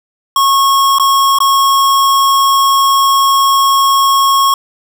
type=tone with dropouts; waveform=square; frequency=1094 Hz; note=C#6; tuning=23 cents flat; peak=-8 dBFS; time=0.36-4.54 s; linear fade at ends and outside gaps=2 ms; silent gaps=0.985-0.997 / 1.387-1.403 s; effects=none

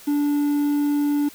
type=tone with quantisation; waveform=triangle; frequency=290.7 Hz; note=D4; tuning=18 cents flat; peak=-16 dBFS; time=0.07-1.29 s; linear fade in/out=10 ms; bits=7; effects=white hiss -45 dBFS RMS until 1.34 s

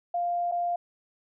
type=tone with dropouts; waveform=sine; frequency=698.5 Hz; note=F5; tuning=in tune; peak=-25 dBFS; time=0.14-0.76 s; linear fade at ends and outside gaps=5 ms; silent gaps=0.515-0.52 s; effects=none

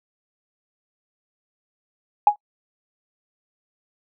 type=tone with exponential decay; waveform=sine; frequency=831 Hz; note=G#5; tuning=1 cent sharp; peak=-5 dBFS; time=2.27-2.36 s; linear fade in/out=2 ms; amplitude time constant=19 ms; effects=noise-tail reverb RT60 0.1 s tail -23 dB re dry + tanh soft clip ceiling -1 dBFS

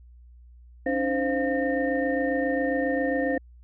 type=tone cluster; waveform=sine; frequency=277.4 / 304.8 / 520 / 696 / 1824 Hz; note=C#4 / D#4 / C5 / F5 / A#6; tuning=+1 / -36 / -11 / -6 / -38 cents; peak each=-27 / -32 / -26 / -32 / -31 dBFS; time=0.86-3.38 s; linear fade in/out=5 ms; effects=tanh soft clip ceiling -11 dBFS + added 60 Hz sine -47 dBFS peak until 3.63 s

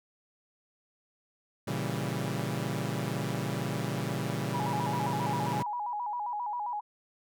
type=chord; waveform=sawtooth; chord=A# diminished seventh; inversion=none; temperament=equal; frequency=116.54 / 138.59 / 164.81 / 196 Hz; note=A#2 / C#3 / E3 / G3; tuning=0 / 0 / 0 / 0 cents; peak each=-32 / -31 / -33 / -33 dBFS; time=1.67-5.63 s; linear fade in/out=10 ms
type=tone with vibrato; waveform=sine; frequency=900 Hz; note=A5; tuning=39 cents sharp; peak=-31 dBFS; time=4.53-6.81 s; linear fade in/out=20 ms; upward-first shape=square; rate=7.5 Hz; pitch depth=130 cents each way
effects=none

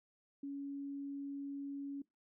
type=tone; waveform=sine; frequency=280 Hz; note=C#4; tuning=18 cents sharp; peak=-40 dBFS; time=0.43-2.02 s; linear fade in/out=5 ms; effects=noise-tail reverb RT60 0.2 s tail -22 dB re dry

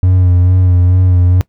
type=tone with vibrato; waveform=triangle; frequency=90.7 Hz; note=F#2; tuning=34 cents flat; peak=-4 dBFS; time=0.03-1.41 s; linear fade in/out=0 ms; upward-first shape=sine; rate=2.3 Hz; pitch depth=33 cents each way; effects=noise-tail reverb RT60 0.1 s tail -19 dB re dry

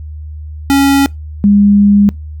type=tone pair in turn; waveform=square / sine; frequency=277.2 / 203.2 Hz; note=C#4 / G#3; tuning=0 / -38 cents; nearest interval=perfect fourth; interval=538 cents; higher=first; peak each=-7 / -4 dBFS; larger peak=second; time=0.7-1.06 / 1.44-2.09 s; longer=second; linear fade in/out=0 ms; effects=noise-tail reverb RT60 0.2 s tail -24 dB re dry + added 76 Hz sine -23 dBFS peak until 2.4 s

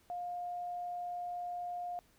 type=tone; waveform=sine; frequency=708 Hz; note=F5; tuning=23 cents sharp; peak=-37 dBFS; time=0.1-1.99 s; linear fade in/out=0 ms; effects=pink hiss -68 dBFS RMS until 2.18 s

